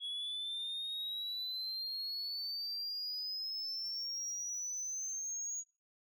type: exponential sweep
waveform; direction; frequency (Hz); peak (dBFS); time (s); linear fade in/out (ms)
sine; up; 3340 to 6730; -35; 0-5.64; 50
effects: noise-tail reverb RT60 0.3 s tail -24 dB re dry + tanh soft clip ceiling -36 dBFS

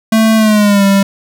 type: tone with pitch glide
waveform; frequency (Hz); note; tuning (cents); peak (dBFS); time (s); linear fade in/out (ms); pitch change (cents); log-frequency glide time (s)
square; 221.4 to 197.24; A3 to G3; +11 to +11; -7; 0.12-1.03; 5; -200; 0.36-0.84
effects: none

